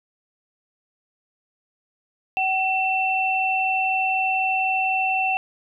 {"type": "tone pair together", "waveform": "sine", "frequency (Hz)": [759.5, 2688], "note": ["F#5", "E7"], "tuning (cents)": [45, 33], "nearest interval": "octave + minor seventh", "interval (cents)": 2188, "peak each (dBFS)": -22, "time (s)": [2.37, 5.37], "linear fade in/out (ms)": 0, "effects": []}